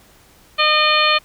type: harmonic tone with a mistuned harmonic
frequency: 610 Hz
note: D#5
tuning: 34 cents flat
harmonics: 1 / 2 / 3 / 4 / 5 / 6 / 7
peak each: -22 / -17 / -23 / -18 / -20 / -23 / -22 dBFS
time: 0.58-1.19 s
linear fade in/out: 20 ms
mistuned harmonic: 6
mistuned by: -43 cents
effects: pink hiss -50 dBFS RMS until 1.24 s